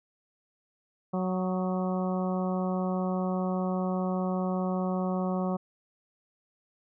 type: harmonic tone with a mistuned harmonic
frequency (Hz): 185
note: F#3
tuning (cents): 0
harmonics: 1 / 2 / 3 / 4 / 5 / 6 / 7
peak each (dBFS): -28 / -36 / -35 / -37 / -43 / -40 / -46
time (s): 1.13-5.57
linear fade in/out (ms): 10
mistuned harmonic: 7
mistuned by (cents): -43
effects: none